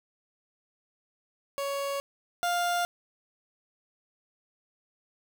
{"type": "tone pair in turn", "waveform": "30% pulse", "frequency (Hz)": [558, 701], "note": ["C#5", "F5"], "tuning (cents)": [11, 6], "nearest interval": "major third", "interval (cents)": 395, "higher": "second", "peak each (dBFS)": [-27, -23], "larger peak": "second", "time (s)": [[1.58, 2], [2.43, 2.85]], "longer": "neither", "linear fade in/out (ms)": 0, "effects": []}